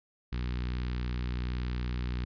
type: tone with notch filter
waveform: sawtooth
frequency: 61.3 Hz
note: B1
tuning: 12 cents flat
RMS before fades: -33 dBFS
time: 0.32-2.25 s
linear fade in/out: 10 ms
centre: 630 Hz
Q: 0.58
effects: resampled to 11025 Hz